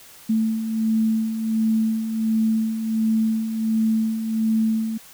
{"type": "beating tone pair", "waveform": "sine", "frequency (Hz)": [220.2, 221.6], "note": ["A3", "A3"], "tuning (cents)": [2, 13], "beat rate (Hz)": 1.4, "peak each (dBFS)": [-27, -19], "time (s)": [0.29, 4.98], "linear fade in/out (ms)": 10, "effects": ["white hiss -46 dBFS RMS until 5.13 s"]}